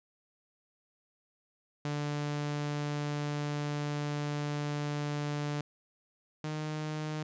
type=tone pair in turn; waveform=sawtooth; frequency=146.83 / 153.64 Hz; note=D3 / D#3; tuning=0 / -22 cents; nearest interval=minor second; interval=78 cents; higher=second; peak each=-28 / -30 dBFS; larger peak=first; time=1.85-5.61 / 6.44-7.23 s; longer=first; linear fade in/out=2 ms; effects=resampled to 16000 Hz